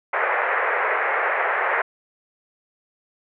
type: band-pass noise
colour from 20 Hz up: white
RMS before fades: -22 dBFS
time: 0.13-1.82 s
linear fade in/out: 5 ms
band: 430 to 2100 Hz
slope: 48 dB/octave
effects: none